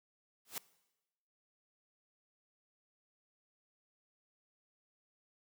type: noise with exponential growth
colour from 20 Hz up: white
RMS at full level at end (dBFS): -36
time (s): 0.45-0.58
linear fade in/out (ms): 2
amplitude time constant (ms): 28
effects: noise-tail reverb RT60 1.0 s tail -20 dB re dry + high-pass 150 Hz 12 dB/octave